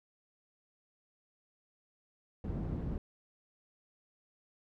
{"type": "low-pass noise", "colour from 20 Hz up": "white", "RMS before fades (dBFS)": -37, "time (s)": [2.44, 2.98], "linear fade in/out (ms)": 2, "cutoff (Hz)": 200, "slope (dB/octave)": 12, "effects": []}